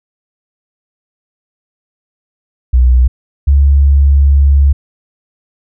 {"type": "tone pair in turn", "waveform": "sine", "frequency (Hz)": [62.3, 70.04], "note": ["B1", "C#2"], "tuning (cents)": [16, 18], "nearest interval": "major second", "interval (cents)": 202, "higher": "second", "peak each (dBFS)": -4, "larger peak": "neither", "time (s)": [[2.73, 3.08], [3.47, 4.73]], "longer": "second", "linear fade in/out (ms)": 10, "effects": []}